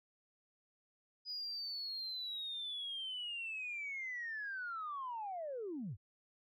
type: linear sweep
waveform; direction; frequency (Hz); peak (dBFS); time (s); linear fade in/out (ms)
sine; down; 4978 to 77.78; -39; 1.25-5.97; 50
effects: tanh soft clip ceiling -35 dBFS